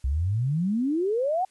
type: exponential sweep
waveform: sine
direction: up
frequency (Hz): 62 to 777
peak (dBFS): -22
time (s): 0.04-1.45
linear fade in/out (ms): 5
effects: white hiss -63 dBFS RMS until 1.5 s + resampled to 24000 Hz